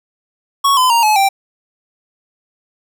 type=tone with pitch steps; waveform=square; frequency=1108.7 / 1016.7 / 932.3 / 854.9 / 784 Hz; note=C#6 / B5 / A#5 / G#5 / G5; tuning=0 / +50 / 0 / +50 / 0 cents; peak=-10 dBFS; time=0.64-1.29 s; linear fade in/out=10 ms; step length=130 ms; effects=none